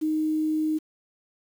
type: tone with quantisation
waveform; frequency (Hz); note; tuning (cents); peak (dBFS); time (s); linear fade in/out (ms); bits
sine; 310.9; D#4; -1; -22; 0.01-0.79; 20; 8
effects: none